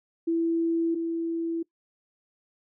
sine tone pair in turn, 332 / 332 Hz, E4 / E4, +12 / +12 cents, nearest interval unison, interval 0 cents, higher neither, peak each -22 / -26 dBFS, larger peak first, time 0.27-0.95 / 0.95-1.63 s, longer neither, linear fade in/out 10 ms, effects noise-tail reverb RT60 0.1 s tail -22 dB re dry

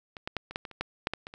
clicks, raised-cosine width 0.3 ms, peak -25 / -17 / -14 / -25 / -14 / -23 / -30 / -14 / -11 / -15 / -24 / -28 dBFS, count 12, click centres 0.168 / 0.275 / 0.367 / 0.51 / 0.559 / 0.652 / 0.713 / 0.81 / 1.071 / 1.136 / 1.269 / 1.339 s, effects none

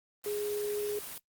sine tone in noise, 415.3 Hz, G#4, in tune, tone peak -31 dBFS, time 0.26-0.99 s, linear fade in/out 2 ms, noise white, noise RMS -42 dBFS, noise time 0.24-1.18 s, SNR +8 dB, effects noise-tail reverb RT60 0.1 s tail -23 dB re dry + Opus 24 kbps

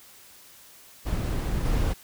brown noise with level steps, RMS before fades -27 / -24 dBFS, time 1.05-1.94 s, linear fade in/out 20 ms, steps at 1.65 s, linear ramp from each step 10 ms, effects white hiss -51 dBFS RMS until 2.03 s

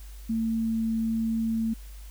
sine tone, 224.7 Hz, A3, 37 cents sharp, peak -24 dBFS, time 0.29-1.74 s, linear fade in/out 10 ms, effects added 50 Hz sine -40 dBFS peak until 2.1 s + white hiss -54 dBFS RMS until 2.1 s

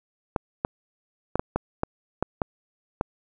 clicks, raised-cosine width 1 ms, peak -9 dBFS, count 9, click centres 0.362 / 0.649 / 1.356 / 1.395 / 1.56 / 1.834 / 2.226 / 2.418 / 3.011 s, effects none

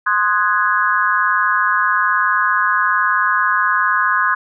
sine chord, Ab dominant seventh, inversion first, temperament equal, 1046.5 / 1244.5 / 1480 / 1661.2 Hz, C6 / Eb6 / Gb6 / Ab6, 0 / 0 / 0 / 0 cents, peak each -18 / -19 / -19 / -18 dBFS, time 0.06-4.35 s, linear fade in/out 10 ms, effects none

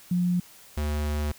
sine / square tone pair in turn, 177.8 / 74.56 Hz, F3 / D2, +31 / +27 cents, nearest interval octave + minor third, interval 1504 cents, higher first, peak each -21 / -26 dBFS, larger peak first, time 0.11-0.4 / 0.77-1.32 s, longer second, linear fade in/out 5 ms, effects white hiss -51 dBFS RMS until 1.38 s

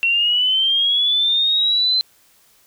sine linear sweep, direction up, 2710 to 4092 Hz, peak -14 dBFS, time 0.03-2.01 s, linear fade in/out 0 ms, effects white hiss -55 dBFS RMS until 2.66 s

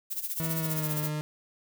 violet noise with tremolo, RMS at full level -31 dBFS, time 0.1-1.1 s, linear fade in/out 20 ms, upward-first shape sine, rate 15 Hz, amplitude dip 75%
40% pulse tone with pitch glide, 161.5 to 151.56 Hz, E3 to D#3, -35 to -45 cents, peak -29 dBFS, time 0.4-1.21 s, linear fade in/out 0 ms, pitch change -110 cents, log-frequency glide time 0.57-0.94 s
effects none

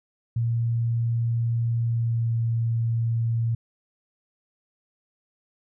sine tone with pitch glide, 116.54 to 115.27 Hz, A#2 to A#2, 0 to -19 cents, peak -21 dBFS, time 0.36-3.55 s, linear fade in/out 5 ms, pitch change -19 cents, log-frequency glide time 1.84-2.35 s, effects none

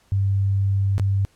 sine tone with dropouts, 98.3 Hz, G2, 5 cents sharp, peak -17 dBFS, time 0.12-1.25 s, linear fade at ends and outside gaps 0 ms, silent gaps 0.981-0.997 s, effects pink hiss -60 dBFS RMS until 1.35 s + low-pass 11000 Hz 12 dB/octave

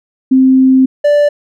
sine / triangle tone pair in turn, 261.8 / 585.3 Hz, C4 / D5, +1 / -6 cents, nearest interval octave + major second, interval 1393 cents, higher second, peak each -4 dBFS, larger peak neither, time 0.31-0.86 / 1.04-1.29 s, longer first, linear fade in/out 10 ms, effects none

